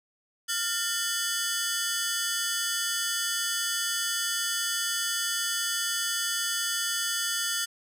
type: ring-modulated tone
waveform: 10% pulse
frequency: 1604 Hz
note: G6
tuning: 39 cents sharp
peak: -15 dBFS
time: 0.48-7.66 s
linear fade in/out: 20 ms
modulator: 201 Hz
effects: none